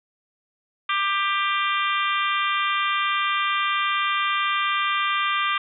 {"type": "harmonic tone", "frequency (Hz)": 395.7, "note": "G4", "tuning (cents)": 16, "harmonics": [3, 4, 5, 6, 7, 8, 9], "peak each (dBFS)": [-23, -30, -30, -29, -32, -31, -33], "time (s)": [0.89, 5.58], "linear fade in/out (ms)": 5, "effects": []}